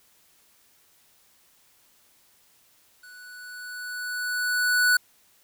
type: tone with level ramp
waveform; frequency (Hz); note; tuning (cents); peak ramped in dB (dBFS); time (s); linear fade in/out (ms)
square; 1480; F#6; 0; -46 to -17; 3.03-4.97; 5
effects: white hiss -61 dBFS RMS until 5.43 s